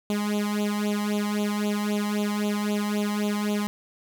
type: tone with flanger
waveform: sawtooth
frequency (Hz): 207.7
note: G#3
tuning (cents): 0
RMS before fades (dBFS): -26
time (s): 0.1-3.67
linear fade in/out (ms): 0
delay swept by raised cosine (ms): 0.28 to 1.01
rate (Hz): 3.8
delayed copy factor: +0.95
effects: 10-bit